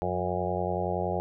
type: harmonic tone with a mistuned harmonic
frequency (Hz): 90.7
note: F#2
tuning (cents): -34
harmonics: 1 / 2 / 4 / 5 / 6 / 7 / 8 / 9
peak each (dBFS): -35 / -35 / -35 / -35 / -35 / -35 / -35 / -35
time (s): 0.02-1.2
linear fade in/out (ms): 0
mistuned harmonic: 2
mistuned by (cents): -31
effects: none